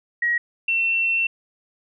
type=tone pair in turn; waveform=sine; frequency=1900 / 2702 Hz; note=A#6 / E7; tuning=+33 / +42 cents; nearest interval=tritone; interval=609 cents; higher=second; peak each=-18 dBFS; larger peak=neither; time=0.22-0.38 / 0.68-1.27 s; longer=second; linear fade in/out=5 ms; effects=none